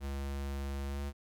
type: tone with pitch glide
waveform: square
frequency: 69.3 to 70.67 Hz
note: C#2 to C#2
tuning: 0 to +34 cents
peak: -36 dBFS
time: 0-1.13 s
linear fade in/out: 50 ms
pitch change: +34 cents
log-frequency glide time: 0.87-1.02 s
effects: none